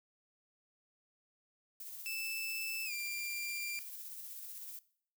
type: noise with tremolo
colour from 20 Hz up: violet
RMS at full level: -46 dBFS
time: 1.8-4.79 s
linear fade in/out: 2 ms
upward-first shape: square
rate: 16 Hz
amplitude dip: 25%
type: tone with pitch glide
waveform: sawtooth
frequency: 2637 to 2377 Hz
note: E7 to D7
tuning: 0 to +20 cents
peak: -35 dBFS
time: 2.06-3.79 s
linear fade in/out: 0 ms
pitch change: -180 cents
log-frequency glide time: 2.85-2.92 s
effects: noise-tail reverb RT60 0.6 s tail -20 dB re dry